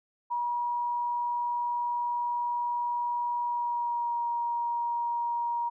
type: tone with pitch glide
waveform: sine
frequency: 960 to 946.2 Hz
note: B5 to A#5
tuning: -49 to +26 cents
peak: -27 dBFS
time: 0.3-5.7 s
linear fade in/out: 20 ms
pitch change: -25 cents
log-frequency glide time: 3.44-4.23 s
effects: none